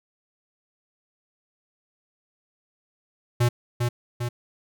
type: tone with echo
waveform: square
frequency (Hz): 120.6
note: B2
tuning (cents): -41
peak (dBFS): -18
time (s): 3.4-3.49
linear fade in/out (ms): 10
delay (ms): 400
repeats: 2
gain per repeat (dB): -4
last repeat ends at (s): 4.29
effects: none